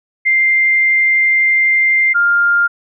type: tone pair in turn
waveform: sine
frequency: 2096 / 1402.7 Hz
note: C7 / F6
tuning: +2 / +7 cents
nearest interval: perfect fifth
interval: 695 cents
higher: first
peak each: -9 / -9 dBFS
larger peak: neither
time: 0.25-2.14 / 2.14-2.68 s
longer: first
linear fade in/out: 20 ms
effects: none